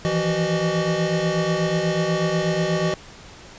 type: tone cluster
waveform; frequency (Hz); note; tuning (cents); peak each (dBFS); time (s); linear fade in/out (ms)
square; 162.2 / 170.4 / 378 / 611; E3 / F3 / F#4 / D#5; -28 / -42 / +37 / -32; -26; 0.05-2.94; 0
effects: pink hiss -43 dBFS RMS until 3.58 s + resampled to 16000 Hz